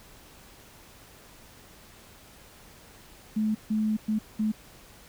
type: tone bursts at uneven times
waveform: sine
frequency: 215.7 Hz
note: A3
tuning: 34 cents flat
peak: -23 dBFS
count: 4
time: 3.36-3.55 / 3.7-3.97 / 4.08-4.19 / 4.39-4.52 s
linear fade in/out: 10 ms
effects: pink hiss -52 dBFS RMS until 5.08 s